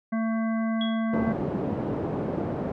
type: harmonic tone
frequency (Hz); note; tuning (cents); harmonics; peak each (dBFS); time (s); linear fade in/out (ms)
224; A3; +31; 1 / 3 / 5 / 7 / 9; -24 / -34 / -38 / -41 / -43; 0.12-1.33; 10
type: tone with exponential decay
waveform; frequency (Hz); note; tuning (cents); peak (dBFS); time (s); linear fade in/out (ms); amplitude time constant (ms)
sine; 3328; G#7; +3; -28; 0.81-1.14; 2; 70
type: band-pass noise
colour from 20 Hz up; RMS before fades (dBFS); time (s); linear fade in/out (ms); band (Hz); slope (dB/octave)
pink; -29; 1.13-2.72; 5; 160 to 520; 12
effects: none